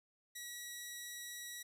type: tone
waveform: 10% pulse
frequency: 1928 Hz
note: B6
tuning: 42 cents flat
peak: -36 dBFS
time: 0.35-1.63 s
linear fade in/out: 10 ms
effects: 13-bit